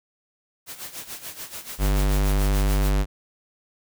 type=noise with tremolo; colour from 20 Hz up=white; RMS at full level=-34 dBFS; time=0.66-2.92 s; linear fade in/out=50 ms; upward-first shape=sine; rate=6.9 Hz; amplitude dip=75%
type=tone; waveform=square; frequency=49.46 Hz; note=G1; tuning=16 cents sharp; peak=-19 dBFS; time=1.78-3.06 s; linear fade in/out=50 ms
effects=none